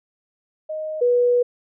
sine tone pair in turn, 622.3 / 487.7 Hz, D#5 / B4, 0 / -22 cents, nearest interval major third, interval 422 cents, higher first, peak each -25 / -14 dBFS, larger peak second, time 0.69-1.01 / 1.01-1.43 s, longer second, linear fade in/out 10 ms, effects none

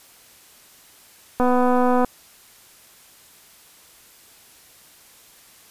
click train, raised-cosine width 1 ms, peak -7 dBFS, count 162, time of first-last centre 1.4-2.047 s, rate 249 Hz, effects white hiss -50 dBFS RMS until 5.7 s + resampled to 32000 Hz

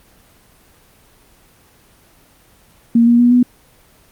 sine tone with pitch steps, 233.1 / 237.4 / 241.9 / 246.4 Hz, A#3 / A#3 / B3 / B3, 0 / +32 / -36 / -4 cents, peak -7 dBFS, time 2.95-3.43 s, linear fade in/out 5 ms, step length 120 ms, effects pink hiss -50 dBFS RMS until 4.11 s + Opus 24 kbps

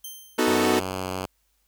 5% pulse tone with exponential decay, 3136 Hz, G7, in tune, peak -25 dBFS, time 0.04-0.69 s, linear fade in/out 5 ms, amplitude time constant 140 ms
sawtooth chord, B dominant seventh, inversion none, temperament equal, 246.9 / 311.1 / 370 / 440 Hz, B3 / D#4 / F#4 / A4, 0 / 0 / 0 / 0 cents, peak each -21 dBFS, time 0.38-0.8 s, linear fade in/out 10 ms
5% pulse tone with vibrato, 93.4 Hz, F#2, 17 cents sharp, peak -17 dBFS, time 0.47-1.26 s, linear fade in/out 5 ms, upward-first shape triangle, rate 2.8 Hz, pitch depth 11 cents each way
effects added 50 Hz sine -70 dBFS peak until 1.67 s + white hiss -70 dBFS RMS until 1.67 s

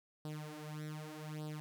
sawtooth tone with flanger, 152.9 Hz, D#3, 30 cents flat, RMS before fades -45 dBFS, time 0.25-1.6 s, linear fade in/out 0 ms, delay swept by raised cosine 0.22 to 6.02 ms, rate 0.84 Hz, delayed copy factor +0.8, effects none

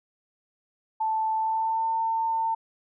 sine tone with pitch glide, 880 to 901.1 Hz, A5 to A5, 0 to +41 cents, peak -23 dBFS, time 1-2.55 s, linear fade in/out 10 ms, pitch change +41 cents, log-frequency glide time 1.35-1.89 s, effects none

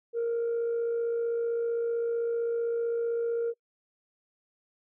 sine tone with amplitude modulation, 466.2 Hz, A#4, in tune, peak -23 dBFS, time 0.13-3.54 s, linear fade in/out 50 ms, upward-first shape sine, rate 55.6 Hz, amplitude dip 30%, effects noise-tail reverb RT60 0.1 s tail -26 dB re dry + tanh soft clip ceiling -24 dBFS

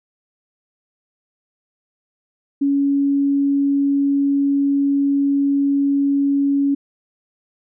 sine tone, 280 Hz, C#4, 18 cents sharp, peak -14 dBFS, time 2.61-6.75 s, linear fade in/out 10 ms, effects none

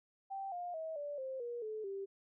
sine tone with pitch steps, 780 / 707 / 640.9 / 581 / 526.6 / 477.4 / 432.7 / 392.3 Hz, G5 / F5 / E5 / D5 / C5 / A#4 / A4 / G4, -9 / +21 / -49 / -19 / +11 / +41 / -29 / +1 cents, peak -39 dBFS, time 0.3-2.06 s, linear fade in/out 20 ms, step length 220 ms, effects none

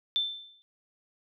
sine tone with exponential decay, 3545 Hz, A7, 12 cents sharp, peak -22 dBFS, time 0.16-0.62 s, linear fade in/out 0 ms, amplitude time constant 100 ms, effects none

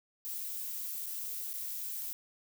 violet noise with dropouts, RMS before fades -39 dBFS, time 0.25-2.13 s, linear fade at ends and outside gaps 0 ms, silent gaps 1.06-1.065 / 1.532-1.539 s, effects none

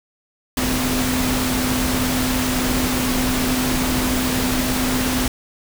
sine tone in noise, 254.2 Hz, C4, 50 cents flat, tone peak -21 dBFS, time 0.57-5.28 s, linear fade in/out 2 ms, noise pink, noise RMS -22 dBFS, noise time 0.57-5.28 s, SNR -2 dB, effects none

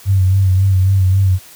sine tone with vibrato, 95.1 Hz, F#2, 48 cents sharp, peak -8 dBFS, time 0.05-1.39 s, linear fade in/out 50 ms, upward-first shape sine, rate 3.7 Hz, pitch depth 47 cents each way, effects white hiss -40 dBFS RMS until 1.55 s + high-pass 60 Hz 12 dB/octave

